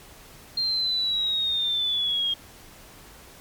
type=linear sweep; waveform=sine; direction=down; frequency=4200 to 3231 Hz; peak=-22 dBFS; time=0.57-2.34 s; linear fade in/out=5 ms; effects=pink hiss -48 dBFS RMS until 3.4 s + MP3 96 kbps